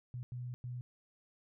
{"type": "tone bursts at uneven times", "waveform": "sine", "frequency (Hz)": 123.47, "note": "B2", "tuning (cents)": 0, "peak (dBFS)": -39, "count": 3, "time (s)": [[0.14, 0.23], [0.32, 0.54], [0.64, 0.81]], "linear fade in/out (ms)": 0, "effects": []}